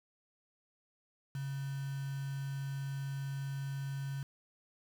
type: tone with quantisation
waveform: sine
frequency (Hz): 137.7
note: C#3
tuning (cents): -11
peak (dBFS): -36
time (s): 1.35-4.23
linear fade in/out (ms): 2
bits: 8
effects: none

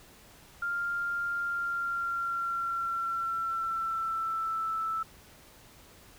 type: tone with pitch glide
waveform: sine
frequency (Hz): 1396.9 to 1318.5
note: F6 to E6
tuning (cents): 0 to 0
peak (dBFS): -29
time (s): 0.62-5.03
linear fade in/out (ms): 5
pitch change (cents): -100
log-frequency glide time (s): 1.4-4.75
effects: pink hiss -55 dBFS RMS until 6.18 s

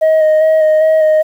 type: tone with vibrato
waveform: sine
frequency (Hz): 627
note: D#5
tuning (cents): +13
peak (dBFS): -4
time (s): 0.01-1.23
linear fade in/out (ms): 20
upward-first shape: square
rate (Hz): 2.5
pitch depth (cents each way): 16
effects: tanh soft clip ceiling -6 dBFS + 7-bit

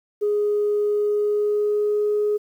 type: tone with pitch glide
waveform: sine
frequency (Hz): 415.3 to 418.2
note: G#4 to G#4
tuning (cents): 0 to +12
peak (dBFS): -17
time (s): 0.21-2.38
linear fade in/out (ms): 20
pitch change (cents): +12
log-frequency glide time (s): 0.79-2.12
effects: tanh soft clip ceiling -14 dBFS + 9-bit

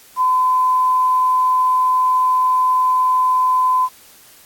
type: tone with quantisation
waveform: sine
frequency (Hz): 1017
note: C6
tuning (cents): -50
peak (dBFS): -12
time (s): 0.16-3.89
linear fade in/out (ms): 50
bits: 7
effects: white hiss -46 dBFS RMS until 4.45 s + AAC 64 kbps

